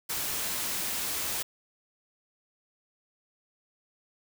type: noise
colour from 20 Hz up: white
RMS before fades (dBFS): -32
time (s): 0.09-1.43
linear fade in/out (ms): 10
effects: none